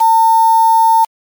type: tone with quantisation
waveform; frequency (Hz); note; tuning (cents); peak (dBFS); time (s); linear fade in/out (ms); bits
sine; 900; A5; +39; -6; 0-1.05; 10; 4
effects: MP3 96 kbps